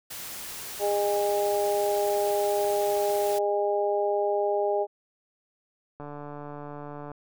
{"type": "noise", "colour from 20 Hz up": "white", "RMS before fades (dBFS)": -38, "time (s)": [0.1, 3.39], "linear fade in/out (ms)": 10}
{"type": "harmonic tone", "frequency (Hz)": 204.1, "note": "G#3", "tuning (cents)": -30, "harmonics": [2, 3, 4], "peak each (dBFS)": [-26, -27, -29], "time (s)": [0.79, 4.87], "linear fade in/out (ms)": 50}
{"type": "click train", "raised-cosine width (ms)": 1, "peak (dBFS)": -26, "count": 164, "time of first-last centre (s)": [6, 7.116], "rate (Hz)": 146}
{"effects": []}